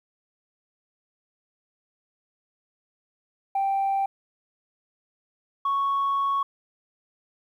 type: tone pair in turn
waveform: sine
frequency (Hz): 784 / 1108.7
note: G5 / C#6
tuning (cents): 0 / 0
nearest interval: tritone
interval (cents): 600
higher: second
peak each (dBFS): -20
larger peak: neither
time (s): 3.55-4.06 / 5.65-6.43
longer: second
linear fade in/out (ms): 5
effects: tanh soft clip ceiling -19 dBFS + 10-bit